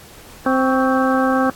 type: harmonic tone with a mistuned harmonic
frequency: 261.6 Hz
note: C4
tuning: in tune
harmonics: 1 / 2 / 3 / 4 / 5 / 6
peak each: -17 / -20 / -22 / -23 / -24 / -25 dBFS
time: 0.46-1.5 s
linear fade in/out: 2 ms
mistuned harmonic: 4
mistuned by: +110 cents
effects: pink hiss -42 dBFS RMS until 1.55 s + AAC 64 kbps